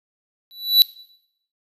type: tone with exponential growth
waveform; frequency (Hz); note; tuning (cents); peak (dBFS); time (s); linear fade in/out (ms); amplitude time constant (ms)
square; 3951; B7; 0; -6; 0.51-0.82; 0; 67
effects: noise-tail reverb RT60 0.7 s tail -20 dB re dry + resampled to 32000 Hz